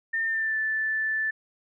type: tone with pitch glide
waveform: sine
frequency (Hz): 1810 to 1756.4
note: A6 to A6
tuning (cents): +48 to -4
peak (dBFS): -24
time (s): 0.13-1.31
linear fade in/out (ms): 10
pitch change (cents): -52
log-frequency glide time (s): 0.25-0.57
effects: none